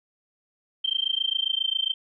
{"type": "tone with amplitude modulation", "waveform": "sine", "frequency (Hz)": 3136, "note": "G7", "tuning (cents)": 0, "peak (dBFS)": -19, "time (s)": [0.84, 1.94], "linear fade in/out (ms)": 10, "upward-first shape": "sine", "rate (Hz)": 27.4, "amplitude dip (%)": 100, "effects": []}